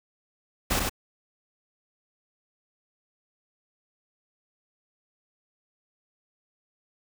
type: noise with echo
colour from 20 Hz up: pink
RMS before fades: -25 dBFS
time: 0.7-0.8 s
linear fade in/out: 10 ms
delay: 96 ms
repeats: 1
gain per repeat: -3 dB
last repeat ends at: 0.896 s
effects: none